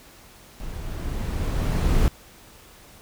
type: noise with level ramp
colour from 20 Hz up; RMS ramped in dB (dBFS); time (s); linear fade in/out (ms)
brown; -34 to -18; 0.6-2.08; 0
effects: pink hiss -49 dBFS RMS until 3.01 s